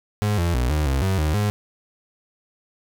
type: tone with pitch steps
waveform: 35% pulse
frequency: 104.5 / 85.6 / 61.2 / 76.1 / 67.1 / 95.5 / 76.8 / 104 Hz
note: G#2 / F2 / B1 / D#2 / C2 / G2 / D#2 / G#2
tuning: +11 / -34 / -15 / -38 / +44 / -45 / -22 / +3 cents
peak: -17 dBFS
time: 0.22-1.5 s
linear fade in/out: 0 ms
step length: 160 ms
effects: none